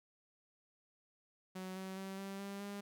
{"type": "tone with pitch steps", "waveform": "sawtooth", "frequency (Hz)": [186.6, 189.53, 192.51, 195.54, 198.61, 201.7], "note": ["F#3", "F#3", "G3", "G3", "G3", "G3"], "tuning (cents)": [15, 42, -31, -4, 23, 50], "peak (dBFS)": -39, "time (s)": [1.55, 2.81], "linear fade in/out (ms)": 10, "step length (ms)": 210, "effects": []}